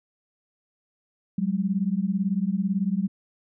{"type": "beating tone pair", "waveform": "sine", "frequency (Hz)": [185, 203], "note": ["F#3", "G#3"], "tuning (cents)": [0, -39], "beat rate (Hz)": 18, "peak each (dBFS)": -25, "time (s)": [1.38, 3.08], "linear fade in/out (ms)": 5, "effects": []}